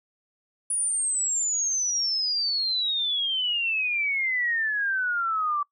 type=exponential sweep; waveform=sine; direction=down; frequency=9830 to 1153 Hz; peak=-23 dBFS; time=0.7-5.63 s; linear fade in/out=5 ms; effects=noise-tail reverb RT60 0.1 s tail -23 dB re dry